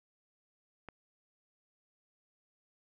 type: click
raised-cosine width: 0.5 ms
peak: -30 dBFS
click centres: 0.887 s
effects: none